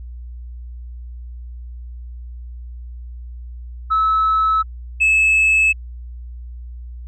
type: tone pair in turn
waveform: sine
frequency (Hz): 1300 / 2600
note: E6 / E7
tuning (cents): -24 / -24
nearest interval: octave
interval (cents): 1200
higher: second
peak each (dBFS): -12 / -9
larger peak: second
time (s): 3.9-4.63 / 5-5.73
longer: neither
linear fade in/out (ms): 20
effects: tanh soft clip ceiling -10 dBFS + added 60 Hz sine -30 dBFS peak until 7.07 s